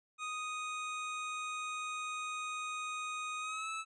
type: tone with pitch glide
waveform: 25% pulse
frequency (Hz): 1244.5 to 1306.4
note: D#6 to E6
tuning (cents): 0 to -16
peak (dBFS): -34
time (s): 0.18-3.85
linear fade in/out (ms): 50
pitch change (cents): +84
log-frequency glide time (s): 3.4-3.69
effects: resampled to 22050 Hz